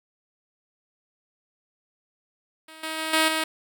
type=tone with level steps; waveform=5% pulse; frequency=317.2 Hz; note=D#4; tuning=33 cents sharp; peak=-32 / -18 / -16 / -7 / -12 dBFS; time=2.68-3.44 s; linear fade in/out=5 ms; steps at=2.83 / 2.98 / 3.13 / 3.28 s; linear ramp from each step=5 ms; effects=none